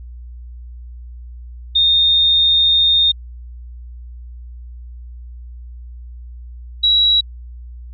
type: tone pair in turn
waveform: sine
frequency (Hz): 3667 / 3885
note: A#7 / B7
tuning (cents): -29 / -29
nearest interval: minor second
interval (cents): 100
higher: second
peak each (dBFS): -10 / -10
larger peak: neither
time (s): 1.75-3.12 / 6.83-7.21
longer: first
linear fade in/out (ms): 10
effects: added 60 Hz sine -31 dBFS peak until 7.93 s